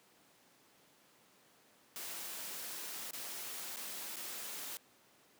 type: noise with dropouts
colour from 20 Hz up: white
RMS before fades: -44 dBFS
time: 1.96-4.77 s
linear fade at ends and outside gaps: 0 ms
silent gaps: 3.109-3.133 / 3.761-3.769 / 4.159-4.167 s
effects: pink hiss -66 dBFS RMS until 5.39 s + high-pass 200 Hz 12 dB/octave